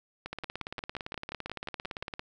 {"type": "two click trains", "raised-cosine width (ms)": 0.3, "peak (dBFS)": [-21, -20], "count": [11, 34], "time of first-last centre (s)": [[0.26, 2.027], [0.33, 2.194]], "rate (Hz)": [5.66, 17.7], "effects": []}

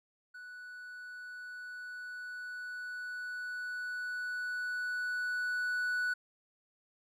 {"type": "tone with level ramp", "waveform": "triangle", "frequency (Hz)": 1480, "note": "F#6", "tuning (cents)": 0, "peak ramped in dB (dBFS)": [-44, -28], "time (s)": [0.34, 6.14], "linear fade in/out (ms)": 10, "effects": []}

